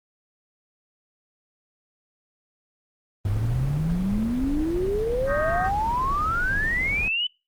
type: exponential sweep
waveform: sine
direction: up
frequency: 95.9 to 3030 Hz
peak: -22 dBFS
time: 3.25-7.27 s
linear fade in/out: 5 ms
type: noise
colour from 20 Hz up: brown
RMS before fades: -30 dBFS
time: 3.25-7.08 s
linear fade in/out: 2 ms
type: chord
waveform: sine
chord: Eb dominant seventh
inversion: third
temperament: equal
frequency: 1108.7 / 1244.5 / 1568 / 1864.7 Hz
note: Db6 / Eb6 / G6 / Bb6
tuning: 0 / 0 / 0 / 0 cents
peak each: -35 / -30 / -29 / -33 dBFS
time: 5.26-5.71 s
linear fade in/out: 50 ms
effects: noise-tail reverb RT60 0.3 s tail -26 dB re dry + Opus 24 kbps